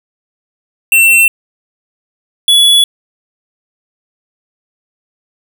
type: tone pair in turn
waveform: square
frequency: 2701 / 3403 Hz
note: E7 / G#7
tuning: +42 / +41 cents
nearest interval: major third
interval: 399 cents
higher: second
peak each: -5 dBFS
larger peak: neither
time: 0.92-1.28 / 2.48-2.84 s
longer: neither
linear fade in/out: 2 ms
effects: none